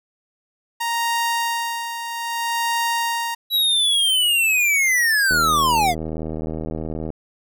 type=tone with tremolo; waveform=sawtooth; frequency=932.3 Hz; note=A#5; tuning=in tune; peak=-15 dBFS; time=0.8-3.35 s; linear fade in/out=10 ms; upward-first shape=sine; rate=0.62 Hz; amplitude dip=60%
type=linear sweep; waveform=square; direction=down; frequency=3923 to 659.3 Hz; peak=-16 dBFS; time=3.5-5.95 s; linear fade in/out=50 ms
type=click train; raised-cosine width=2 ms; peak=-15 dBFS; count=143; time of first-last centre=5.31-7.103 s; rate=79.2 Hz
effects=none